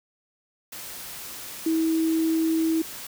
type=tone in noise; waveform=sine; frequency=323.3 Hz; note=E4; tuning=34 cents flat; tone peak=-20 dBFS; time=1.66-2.82 s; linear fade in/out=5 ms; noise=white; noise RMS=-38 dBFS; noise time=0.72-3.07 s; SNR=+15 dB; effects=none